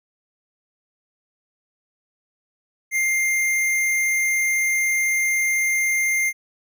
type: tone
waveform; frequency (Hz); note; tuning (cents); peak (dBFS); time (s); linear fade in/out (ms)
square; 2106; C7; +11; -19; 2.91-6.33; 50
effects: none